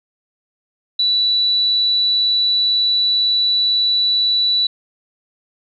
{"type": "tone", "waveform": "sine", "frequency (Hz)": 3951, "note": "B7", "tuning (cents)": 0, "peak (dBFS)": -13, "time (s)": [0.99, 4.67], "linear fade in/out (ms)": 5, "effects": []}